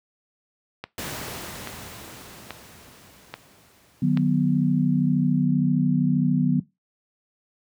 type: click train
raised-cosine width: 0.3 ms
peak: -16 dBFS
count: 5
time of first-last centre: 0.84-4.173 s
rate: 1.2 Hz
type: noise with exponential decay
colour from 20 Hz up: pink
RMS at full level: -31 dBFS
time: 0.98-5.45 s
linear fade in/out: 1 ms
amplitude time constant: 970 ms
type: chord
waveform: sine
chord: B major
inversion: first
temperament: equal with one note detuned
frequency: 151.92 / 185 / 246.9 Hz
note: D#3 / F#3 / B3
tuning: -41 / 0 / 0 cents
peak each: -22 dBFS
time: 4.02-6.6 s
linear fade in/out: 5 ms
effects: noise-tail reverb RT60 0.2 s tail -19 dB re dry + high-pass 80 Hz 12 dB/octave